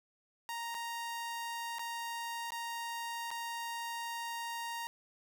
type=tone with dropouts; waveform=sawtooth; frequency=932.3 Hz; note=A#5; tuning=in tune; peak=-34 dBFS; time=0.49-4.87 s; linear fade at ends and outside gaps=0 ms; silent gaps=0.744-0.749 / 1.785-1.793 / 2.505-2.52 / 3.306-3.313 s; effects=none